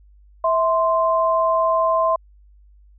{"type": "tone pair together", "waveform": "sine", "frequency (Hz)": [652, 1043], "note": ["E5", "C6"], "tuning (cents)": [-19, -6], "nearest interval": "minor sixth", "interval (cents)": 813, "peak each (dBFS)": -18, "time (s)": [0.44, 2.16], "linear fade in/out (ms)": 5, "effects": ["added 50 Hz sine -47 dBFS peak until 2.98 s"]}